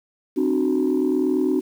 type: tone cluster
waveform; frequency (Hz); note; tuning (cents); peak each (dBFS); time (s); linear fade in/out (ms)
sine; 263.3 / 304 / 372.3; C4 / D#4 / F#4; +11 / -40 / +11; -21; 0.36-1.61; 20
effects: tanh soft clip ceiling -12 dBFS + 8-bit